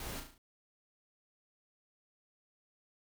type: noise with echo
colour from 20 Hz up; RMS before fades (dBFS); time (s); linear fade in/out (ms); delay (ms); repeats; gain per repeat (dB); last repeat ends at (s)
pink; -43; 0-0.2; 2; 36; 5; -5; 0.38
effects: none